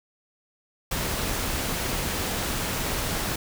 pink noise, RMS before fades -28 dBFS, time 0.91-3.36 s, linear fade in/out 5 ms, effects none

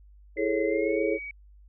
sine chord, A major seventh, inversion second, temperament just, 330 / 412.5 / 440 / 550 Hz, E4 / G#4 / A4 / C#5, +2 / -12 / 0 / -14 cents, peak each -29 dBFS, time 0.36-1.19 s, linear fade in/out 50 ms
sine tone with pitch glide, 2051 to 2263 Hz, C7 to C#7, -35 to +35 cents, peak -35 dBFS, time 0.37-1.31 s, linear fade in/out 2 ms, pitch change +170 cents, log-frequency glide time 0.65-1.02 s
effects added 50 Hz sine -50 dBFS peak until 1.68 s

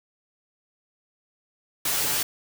white noise with comb filter, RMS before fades -25 dBFS, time 1.85-2.23 s, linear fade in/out 5 ms, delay 6.9 ms, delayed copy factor +0.5, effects none

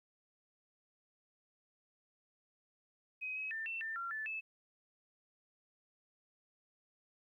sine tone with pitch steps, 2523 / 2552 / 1789 / 2686 / 1790 / 1374 / 1750 / 2615 Hz, D#7 / D#7 / A6 / E7 / A6 / F6 / A6 / E7, +23 / +43 / +28 / +32 / +29 / -29 / -10 / -15 cents, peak -38 dBFS, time 3.21-4.41 s, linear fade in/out 20 ms, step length 150 ms, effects 13-bit

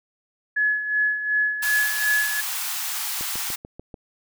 sine tone with tremolo, 1700 Hz, G#6, 40 cents sharp, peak -17 dBFS, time 0.56-2.41 s, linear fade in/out 10 ms, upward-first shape sine, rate 2.7 Hz, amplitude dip 65%
white high-pass noise, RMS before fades -28 dBFS, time 1.62-3.56 s, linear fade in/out 10 ms, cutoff 740 Hz, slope 96 dB/octave
click train, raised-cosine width 2 ms, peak -24 dBFS, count 6, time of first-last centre 3.21-3.942 s, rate 6.83 Hz
effects none

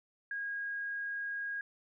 sine tone, 1636 Hz, G#6, 26 cents flat, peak -35 dBFS, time 0.31-1.61 s, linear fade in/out 2 ms, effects none

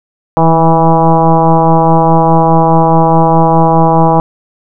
sine tone with frequency modulation, 489.6 Hz, B4, 15 cents flat, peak -4 dBFS, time 0.37-4.2 s, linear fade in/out 0 ms, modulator 164 Hz, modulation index 3.1, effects none

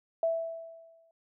sine tone with exponential decay, 659.3 Hz, E5, in tune, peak -23 dBFS, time 0.23-1.11 s, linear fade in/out 2 ms, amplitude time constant 190 ms, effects none

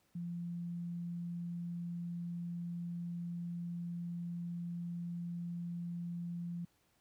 sine tone, 172.4 Hz, F3, 22 cents flat, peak -38 dBFS, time 0.15-6.65 s, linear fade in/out 5 ms, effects pink hiss -74 dBFS RMS until 7 s + high-pass 60 Hz 12 dB/octave

